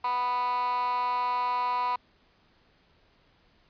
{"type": "tone with high-pass filter", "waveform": "15% pulse", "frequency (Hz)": 246.9, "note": "B3", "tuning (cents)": 0, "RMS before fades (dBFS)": -28, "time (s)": [0.04, 1.96], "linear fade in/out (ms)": 5, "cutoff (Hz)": 1000, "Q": 5.9, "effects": ["pink hiss -64 dBFS RMS until 3.69 s", "resampled to 11025 Hz"]}